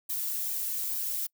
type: noise with flanger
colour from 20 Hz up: violet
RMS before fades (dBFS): -32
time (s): 0.09-1.27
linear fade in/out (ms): 10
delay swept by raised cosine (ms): 1.4 to 3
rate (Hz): 2.3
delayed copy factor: -0.7
effects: noise-tail reverb RT60 0.1 s tail -26 dB re dry